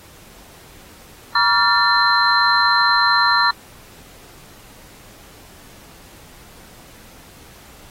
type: tone cluster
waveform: sine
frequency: 954 / 1148 / 1387 / 1784 / 4100 Hz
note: A#5 / D6 / F6 / A6 / C8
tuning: +40 / -40 / -12 / +23 / -36 cents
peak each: -19 dBFS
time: 1.35-3.51 s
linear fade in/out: 5 ms
effects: pink hiss -45 dBFS RMS until 7.9 s + AAC 48 kbps